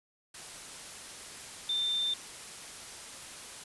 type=tone in noise; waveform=sine; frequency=3583 Hz; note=A7; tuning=31 cents sharp; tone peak=-28 dBFS; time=1.69-2.14 s; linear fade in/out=5 ms; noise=white; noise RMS=-45 dBFS; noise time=0.34-3.64 s; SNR=+14 dB; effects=resampled to 24000 Hz